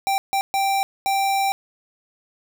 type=tone bursts at uneven times; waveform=square; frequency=784 Hz; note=G5; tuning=in tune; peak=-19 dBFS; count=4; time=0.07-0.18 / 0.33-0.41 / 0.54-0.83 / 1.06-1.52 s; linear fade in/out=0 ms; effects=none